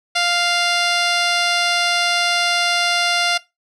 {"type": "tone with low-pass filter", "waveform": "10% pulse", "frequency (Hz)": 698.5, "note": "F5", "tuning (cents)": 0, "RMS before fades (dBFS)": -18, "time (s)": [0.15, 3.38], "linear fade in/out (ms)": 10, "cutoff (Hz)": 6700, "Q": 2.1, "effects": ["noise-tail reverb RT60 0.2 s tail -19 dB re dry"]}